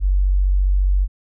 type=tone; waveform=sine; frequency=47.31 Hz; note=F#1; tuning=39 cents sharp; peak=-13 dBFS; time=0-1.08 s; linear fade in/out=50 ms; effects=none